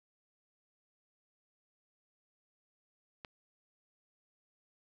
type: click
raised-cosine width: 0.3 ms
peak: -28 dBFS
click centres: 3.248 s
effects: none